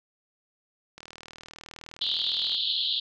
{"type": "click train", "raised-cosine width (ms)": 0.2, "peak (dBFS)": -25, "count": 63, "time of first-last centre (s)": [0.98, 2.546], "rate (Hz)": 39.6}
{"type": "band-pass noise", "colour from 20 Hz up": "pink", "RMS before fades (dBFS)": -28, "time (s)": [2.01, 3], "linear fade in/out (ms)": 5, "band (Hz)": [3100, 4300], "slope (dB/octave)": 96}
{"effects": []}